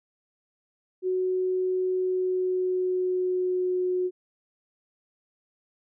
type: tone with pitch glide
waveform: sine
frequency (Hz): 370 to 364.7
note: F#4 to F#4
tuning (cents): 0 to -25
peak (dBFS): -23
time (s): 1.02-4.11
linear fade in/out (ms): 50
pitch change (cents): -25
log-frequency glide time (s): 1.96-3.85
effects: none